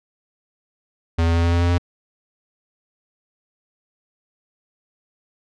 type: tone with pitch steps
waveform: square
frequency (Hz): 83 / 83.72 / 84.45 / 85.19 / 85.93 / 86.67 / 87.43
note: E2 / E2 / E2 / F2 / F2 / F2 / F2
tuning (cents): +12 / +27 / +42 / -42 / -28 / -13 / +2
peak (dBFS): -16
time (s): 1.18-1.782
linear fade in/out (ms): 10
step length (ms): 86
effects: low-pass 5000 Hz 12 dB/octave